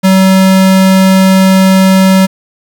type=tone; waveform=square; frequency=189.9 Hz; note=F#3; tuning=45 cents sharp; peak=-4 dBFS; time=0.03-2.27 s; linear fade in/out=20 ms; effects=7-bit